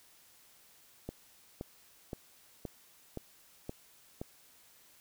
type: click train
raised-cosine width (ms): 2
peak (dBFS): -25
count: 7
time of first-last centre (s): 1.09-4.215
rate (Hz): 1.92
effects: white hiss -62 dBFS RMS until 5 s